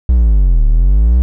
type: linear two-way sweep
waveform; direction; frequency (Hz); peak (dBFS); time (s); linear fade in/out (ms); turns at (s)
triangle; down then up; 64 to 35.78 to 64; -4; 0.09-1.22; 0; 0.66
effects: none